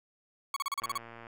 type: tone bursts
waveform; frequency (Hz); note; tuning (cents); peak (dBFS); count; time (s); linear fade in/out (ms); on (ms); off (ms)
40% pulse; 1112; C#6; +5; -29; 8; 0.54-0.977; 2; 24; 35
type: click train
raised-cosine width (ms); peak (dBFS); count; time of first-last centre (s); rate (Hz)
0.5; -32; 53; 0.82-1.268; 116
effects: none